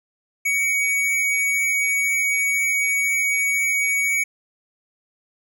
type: tone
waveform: square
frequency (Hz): 2249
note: C#7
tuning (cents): +24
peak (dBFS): -19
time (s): 0.45-4.24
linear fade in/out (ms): 10
effects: none